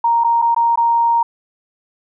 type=tone with dropouts; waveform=sine; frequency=932.3 Hz; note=A#5; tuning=in tune; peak=-11 dBFS; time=0.04-1.23 s; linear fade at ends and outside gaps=5 ms; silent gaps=0.238-0.244 / 0.418-0.422 / 0.547-0.563 / 0.758-0.774 s; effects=none